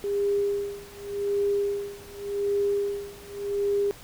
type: tone with tremolo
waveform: sine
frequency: 403.8 Hz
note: G#4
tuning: 49 cents flat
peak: -21 dBFS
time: 0.04-3.91 s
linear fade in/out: 0 ms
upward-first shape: sine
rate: 0.87 Hz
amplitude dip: 95%
effects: pink hiss -47 dBFS RMS until 4.03 s